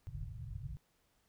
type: low-pass noise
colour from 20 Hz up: white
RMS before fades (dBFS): -44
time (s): 0.07-0.77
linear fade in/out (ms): 0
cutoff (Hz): 150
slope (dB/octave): 96
effects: pink hiss -75 dBFS RMS until 1.28 s